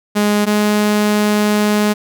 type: tone pair in turn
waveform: sawtooth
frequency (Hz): 207.7 / 209.4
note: G#3 / G#3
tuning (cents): 0 / +15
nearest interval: unison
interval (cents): 15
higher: second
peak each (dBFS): -8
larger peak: neither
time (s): 0.15-0.46 / 0.46-1.94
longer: second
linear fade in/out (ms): 20
effects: none